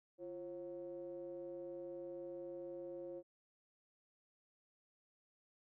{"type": "ring-modulated tone", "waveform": "triangle", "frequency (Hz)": 96.8, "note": "G2", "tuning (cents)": -21, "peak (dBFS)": -40, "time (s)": [0.18, 3.23], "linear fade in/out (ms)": 50, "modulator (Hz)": 442, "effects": []}